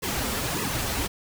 pink noise with flanger, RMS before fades -28 dBFS, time 0.02-1.08 s, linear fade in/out 20 ms, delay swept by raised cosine 1.3 to 6.8 ms, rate 1.7 Hz, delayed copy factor -0.95, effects none

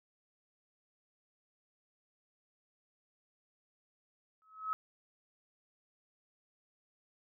sine tone with exponential growth, 1285 Hz, E6, 45 cents flat, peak -29 dBFS, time 4.42-4.73 s, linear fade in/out 0 ms, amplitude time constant 66 ms, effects none

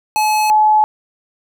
square / sine tone pair in turn, 856 / 856 Hz, A5 / A5, -48 / -48 cents, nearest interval unison, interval 0 cents, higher neither, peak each -13 / -8 dBFS, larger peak second, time 0.16-0.5 / 0.5-0.84 s, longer neither, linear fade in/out 0 ms, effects none

